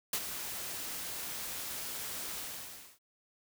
white noise with ADSR envelope, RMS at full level -31 dBFS, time 0.13-2.99 s, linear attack 4 ms, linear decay 61 ms, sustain -9 dB, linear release 630 ms, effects none

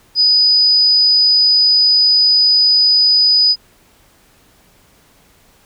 sine tone, 4975 Hz, D#8, 1 cent flat, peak -8 dBFS, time 0.15-3.56 s, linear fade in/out 50 ms, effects pink hiss -51 dBFS RMS until 5.65 s

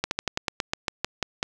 slowing click train, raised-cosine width 0.2 ms, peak -7 dBFS, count 12, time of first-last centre 0.04-1.429 s, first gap 71 ms, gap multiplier 1.11, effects none

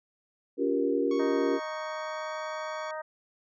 sine chord, G half-diminished seventh, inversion second, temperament just, 282.2 / 352.8 / 392 / 470.4 Hz, Db4 / F4 / G4 / Bb4, +31 / +18 / 0 / +16 cents, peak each -29 / -31 / -30 / -29 dBFS, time 0.57-1.6 s, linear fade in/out 50 ms
sawtooth tone with pitch glide, 1108.7 to 1121.6 Hz, C#6 to C#6, 0 to +20 cents, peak -36 dBFS, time 1.11-2.91 s, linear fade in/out 2 ms, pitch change +20 cents, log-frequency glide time 1.61-2.37 s
harmonic tone, 311.1 Hz, D#4, in tune, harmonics 2 / 3 / 4 / 5 / 6, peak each -36 / -40 / -42 / -44 / -46 dBFS, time 1.19-3.02 s, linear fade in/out 10 ms
effects resampled to 16000 Hz

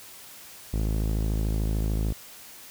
sawtooth tone with low-pass filter, 53.5 Hz, A1, 48 cents flat, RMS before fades -26 dBFS, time 0.73-2.13 s, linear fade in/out 10 ms, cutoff 420 Hz, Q 0.68, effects white hiss -46 dBFS RMS until 2.7 s

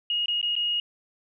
sine tone with dropouts, 2873 Hz, F7, 48 cents sharp, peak -23 dBFS, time 0.1-0.8 s, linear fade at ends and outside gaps 2 ms, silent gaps 0.259-0.282 / 0.414-0.428 / 0.554-0.563 s, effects none

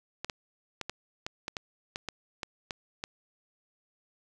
clicks, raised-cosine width 0.2 ms, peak -17 dBFS, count 12, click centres 0.246 / 0.298 / 0.813 / 0.896 / 1.265 / 1.481 / 1.568 / 1.959 / 2.087 / 2.432 / 2.708 / 3.039 s, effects none

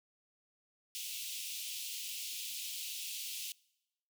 pink high-pass noise, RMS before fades -42 dBFS, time 0.95-3.52 s, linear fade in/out 0 ms, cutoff 2600 Hz, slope 48 dB/octave, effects noise-tail reverb RT60 0.9 s tail -24 dB re dry

